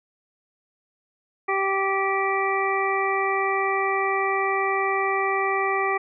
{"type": "harmonic tone", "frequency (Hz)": 389.3, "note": "G4", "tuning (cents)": -12, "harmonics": [1, 2, 3, 5, 6], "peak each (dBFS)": [-26, -27, -26, -28, -30], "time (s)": [1.48, 5.98], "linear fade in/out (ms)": 10, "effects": []}